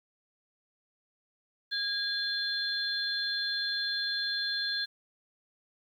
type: tone cluster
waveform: sine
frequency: 1633 / 3459 / 4169 Hz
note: G#6 / A7 / C8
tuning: -30 / -30 / -7 cents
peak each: -34 / -36 / -32 dBFS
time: 1.71-4.86 s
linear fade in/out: 20 ms
effects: 10-bit